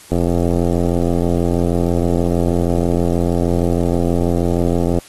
click train, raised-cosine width 2 ms, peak -4 dBFS, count 421, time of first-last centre 0.12-4.987 s, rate 86.3 Hz, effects white hiss -42 dBFS RMS until 5.08 s + AAC 32 kbps

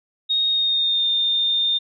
sine tone with pitch glide, 3729 to 3627 Hz, A#7 to A#7, 0 to -48 cents, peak -17 dBFS, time 0.29-1.79 s, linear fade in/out 20 ms, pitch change -48 cents, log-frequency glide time 0.49-1.07 s, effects none

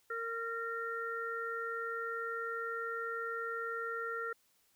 harmonic tone, 460 Hz, A#4, 23 cents flat, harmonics 1 / 3 / 4, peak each -41 / -38 / -44 dBFS, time 0.1-4.33 s, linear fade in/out 5 ms, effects white hiss -72 dBFS RMS until 4.75 s

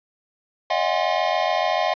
square tone cluster, 583 / 637 / 724 / 811 / 1048 Hz, D5 / D#5 / F#5 / G#5 / C6, -13 / +41 / -38 / -41 / +2 cents, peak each -30 / -25 / -24 / -28 / -29 dBFS, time 0.7-1.94 s, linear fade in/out 5 ms, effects resampled to 11025 Hz + 8-bit

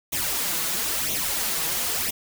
white noise with flanger, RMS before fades -26 dBFS, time 0.12-2.11 s, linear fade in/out 10 ms, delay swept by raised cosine 0.31 to 6.21 ms, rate 1 Hz, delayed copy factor +0.75, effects none

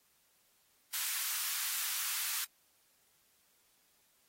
white high-pass noise, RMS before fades -36 dBFS, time 0.93-2.45 s, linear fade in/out 10 ms, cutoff 1100 Hz, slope 24 dB/octave, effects white hiss -71 dBFS RMS until 4.28 s + AAC 48 kbps

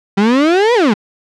35% pulse exponential two-way sweep, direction up then down, 191.9 to 502 to 191.9 Hz, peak -7 dBFS, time 0.17-0.94 s, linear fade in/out 10 ms, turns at 0.74 s, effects low-pass 4000 Hz 12 dB/octave

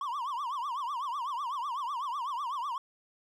triangle tone with vibrato, 1052 Hz, C6, 9 cents sharp, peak -30 dBFS, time 0.01-2.78 s, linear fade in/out 2 ms, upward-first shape triangle, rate 8 Hz, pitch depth 250 cents each way, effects none

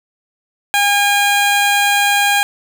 15% pulse tone, 811 Hz, G#5, 41 cents flat, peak -5 dBFS, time 0.74-2.43 s, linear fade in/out 0 ms, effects none

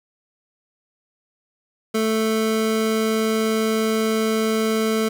square tone pair together, 220.4 / 440.8 Hz, A3 / A4, +3 / +3 cents, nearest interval octave, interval 1200 cents, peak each -22 / -22 dBFS, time 1.94-5.09 s, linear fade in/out 10 ms, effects none

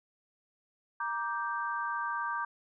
sine chord, G minor, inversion first, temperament just, 940.8 / 1176 / 1568 Hz, Bb5 / D6 / G6, +16 / +2 / 0 cents, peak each -36 / -35 / -36 dBFS, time 1-2.45 s, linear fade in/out 5 ms, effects none

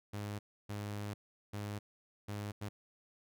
sawtooth tone bursts at uneven times, 103.2 Hz, G#2, 10 cents flat, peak -35 dBFS, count 5, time 0.13-0.39 / 0.69-1.14 / 1.53-1.79 / 2.28-2.52 / 2.61-2.69 s, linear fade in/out 10 ms, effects none

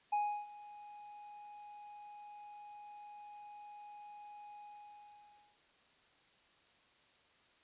triangle tone with ADSR envelope, 830.6 Hz, G#5, in tune, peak -28 dBFS, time 0.12-5.59 s, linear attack 11 ms, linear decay 330 ms, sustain -20 dB, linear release 1000 ms, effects white hiss -68 dBFS RMS until 7.63 s + resampled to 8000 Hz

